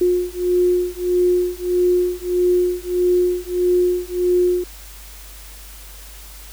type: beating tone pair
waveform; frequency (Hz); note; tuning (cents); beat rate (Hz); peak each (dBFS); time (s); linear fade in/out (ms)
sine; 357.3 / 358.9; F4 / F4; +40 / +47; 1.6; -18; 0.01-4.64; 5
effects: added 50 Hz sine -38 dBFS peak until 6.52 s + white hiss -41 dBFS RMS until 6.52 s